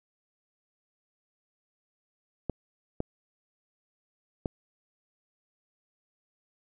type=clicks; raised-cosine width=2 ms; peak=-16 dBFS; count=3; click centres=2.497 / 3.004 / 4.458 s; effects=none